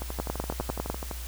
two click trains, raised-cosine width 1 ms, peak -20 / -14 dBFS, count 14 / 8, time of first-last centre 0.02-1.112 / 0.2-0.9 s, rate 11.9 / 10 Hz, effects added 60 Hz sine -35 dBFS peak until 1.27 s + white hiss -43 dBFS RMS until 1.27 s

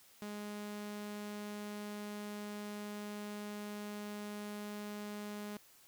sawtooth tone, 207.7 Hz, G#3, in tune, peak -38 dBFS, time 0.22-5.57 s, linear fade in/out 0 ms, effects white hiss -63 dBFS RMS until 5.87 s

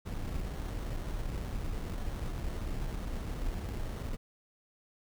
brown noise with sample-and-hold, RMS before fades -36 dBFS, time 0.05-4.17 s, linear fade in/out 20 ms, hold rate 2450 Hz, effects none

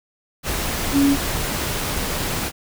sine tone in noise, 280 Hz, C#4, 18 cents sharp, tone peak -13 dBFS, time 0.92-1.17 s, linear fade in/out 50 ms, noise pink, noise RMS -24 dBFS, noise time 0.43-2.52 s, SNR +8 dB, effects none

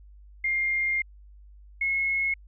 sine tone pair in turn, 2116 / 2174 Hz, C7 / C#7, +19 / -34 cents, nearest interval unison, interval 47 cents, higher second, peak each -23 / -23 dBFS, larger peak neither, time 0.44-1.02 / 1.81-2.34 s, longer first, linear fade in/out 5 ms, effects added 50 Hz sine -47 dBFS peak until 2.47 s

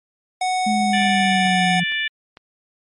square tone, 740 Hz, F#5, in tune, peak -19 dBFS, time 0.41-1.8 s, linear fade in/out 5 ms
sine linear sweep, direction down, 214 to 173.5 Hz, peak -19 dBFS, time 0.66-1.84 s, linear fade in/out 10 ms
harmonic tone, 587.3 Hz, D5, in tune, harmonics 3 / 4 / 5 / 6, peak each -23 / -25 / -27 / -29 dBFS, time 0.93-2.08 s, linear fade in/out 5 ms
click train, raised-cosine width 0.3 ms, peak -24 dBFS, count 4, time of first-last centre 1.02-2.371 s, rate 2.22 Hz
effects MP3 48 kbps

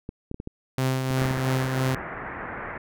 clicks, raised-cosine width 3 ms, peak -20 dBFS, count 10, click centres 0.091 / 0.314 / 0.344 / 0.401 / 0.474 / 1.108 / 1.219 / 1.254 / 1.31 / 1.373 s
sawtooth tone with tremolo, 130.81 Hz, C3, in tune, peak -17 dBFS, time 0.78-1.95 s, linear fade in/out 0 ms, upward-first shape triangle, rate 3 Hz, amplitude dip 45%
white low-pass noise, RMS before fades -35 dBFS, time 1.17-2.78 s, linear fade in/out 5 ms, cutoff 2000 Hz, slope 48 dB/octave
effects none

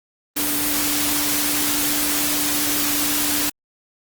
sine tone in noise, 293.7 Hz, D4, in tune, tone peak -27 dBFS, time 0.36-3.5 s, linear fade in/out 10 ms, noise white, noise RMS -21 dBFS, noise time 0.36-3.5 s, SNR -9 dB, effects Opus 24 kbps

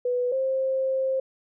sine tone pair in turn, 493.9 / 528.9 Hz, B4 / C5, 0 / +19 cents, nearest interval minor second, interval 119 cents, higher second, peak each -22 dBFS, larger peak neither, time 0.05-0.32 / 0.32-1.2 s, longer second, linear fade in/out 5 ms, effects none

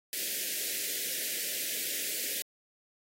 white band-stop noise, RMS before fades -34 dBFS, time 0.13-2.42 s, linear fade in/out 0 ms, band 590 to 1700 Hz, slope 48 dB/octave, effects high-pass 300 Hz 12 dB/octave + AAC 48 kbps

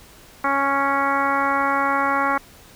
harmonic tone, 277.2 Hz, C#4, in tune, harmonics 1 / 2 / 3 / 4 / 5 / 6 / 7 / 8, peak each -28 / -28 / -24 / -22 / -24 / -31 / -30 / -32 dBFS, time 0.44-2.38 s, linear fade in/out 5 ms, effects pink hiss -47 dBFS RMS until 2.75 s

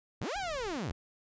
sawtooth linear two-way sweep, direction up then down, 54.3 to 830.6 to 54.3 Hz, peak -30 dBFS, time 0.21-0.92 s, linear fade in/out 5 ms, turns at 0.37 s
brown noise, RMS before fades -49 dBFS, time 0.35-0.77 s, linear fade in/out 0 ms
effects resampled to 16000 Hz

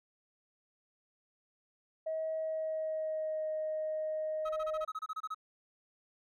sine tone with pitch glide, 637 to 622.8 Hz, D#5 to D#5, +41 to +2 cents, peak -32 dBFS, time 2.06-4.85 s, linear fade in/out 10 ms, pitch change -39 cents, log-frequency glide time 2.34-3.49 s
triangle tone bursts, 1277 Hz, D#6, 45 cents sharp, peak -33 dBFS, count 13, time 4.45-5.346 s, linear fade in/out 10 ms, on 44 ms, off 27 ms
effects tanh soft clip ceiling -28 dBFS

